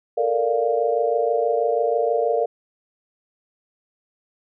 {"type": "chord", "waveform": "sine", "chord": "Bb major seventh", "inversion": "third", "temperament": "equal", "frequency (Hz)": [440, 466.2, 587.3, 698.5], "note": ["A4", "Bb4", "D5", "F5"], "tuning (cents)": [0, 0, 0, 0], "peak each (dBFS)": [-26, -21, -24, -24], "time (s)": [0.17, 2.46], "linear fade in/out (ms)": 10, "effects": []}